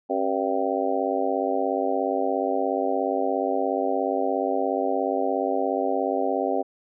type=harmonic tone with a mistuned harmonic; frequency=97 Hz; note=G2; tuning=18 cents flat; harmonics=3 / 4 / 5 / 6 / 7 / 8; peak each=-29 / -29 / -29 / -29 / -29 / -29 dBFS; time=0.09-6.63 s; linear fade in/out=20 ms; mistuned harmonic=3; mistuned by=-110 cents; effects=none